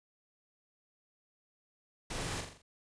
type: noise with echo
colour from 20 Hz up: pink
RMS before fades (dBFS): -39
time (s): 2.1-2.41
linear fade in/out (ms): 5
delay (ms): 42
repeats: 5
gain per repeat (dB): -5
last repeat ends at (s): 2.62
effects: resampled to 22050 Hz